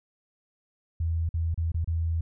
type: tone with dropouts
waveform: sine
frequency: 82.41 Hz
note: E2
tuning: in tune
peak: -24 dBFS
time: 1-2.21 s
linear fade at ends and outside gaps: 5 ms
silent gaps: 1.291-1.34 / 1.544-1.576 / 1.719-1.743 / 1.845-1.875 s
effects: none